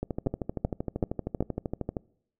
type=two click trains; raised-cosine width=2 ms; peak=-12 / -17 dBFS; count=4 / 26; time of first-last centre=0.27-1.406 / 0.03-1.968 s; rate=2.64 / 12.9 Hz; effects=noise-tail reverb RT60 0.7 s tail -25 dB re dry